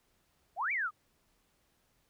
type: exponential two-way sweep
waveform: sine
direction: up then down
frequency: 622.3 to 2400 to 1170 Hz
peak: -30 dBFS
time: 0.56-0.91 s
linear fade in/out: 50 ms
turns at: 0.72 s
effects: pink hiss -73 dBFS RMS until 2.09 s